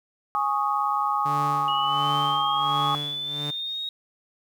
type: chord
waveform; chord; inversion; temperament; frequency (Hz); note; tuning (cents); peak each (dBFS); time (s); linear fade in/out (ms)
sine; Ab suspended fourth; none; just; 830.6 / 1107.5 / 1245.9; Ab5 / Db6 / Eb6; 0 / -2 / +2; -26; 0.35-2.95; 0
type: tone with tremolo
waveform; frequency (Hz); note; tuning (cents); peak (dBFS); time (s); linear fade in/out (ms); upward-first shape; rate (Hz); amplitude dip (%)
sawtooth; 146.4; D3; -5; -25; 1.25-3.51; 10; sine; 1.4; 85
type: linear sweep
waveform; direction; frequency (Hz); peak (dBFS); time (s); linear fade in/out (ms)
sine; up; 2900 to 3776; -28; 1.68-3.89; 2
effects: 9-bit